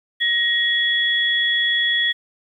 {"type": "tone pair together", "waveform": "sine", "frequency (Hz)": [1889, 3363], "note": ["A#6", "G#7"], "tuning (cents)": [22, 21], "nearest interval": "minor seventh", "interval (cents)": 999, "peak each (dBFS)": -19, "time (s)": [0.2, 2.13], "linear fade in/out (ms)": 20, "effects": ["9-bit"]}